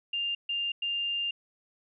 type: tone bursts at uneven times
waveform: sine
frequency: 2800 Hz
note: F7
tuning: 4 cents sharp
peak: -28 dBFS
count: 3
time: 0.13-0.35 / 0.49-0.72 / 0.82-1.31 s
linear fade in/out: 5 ms
effects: none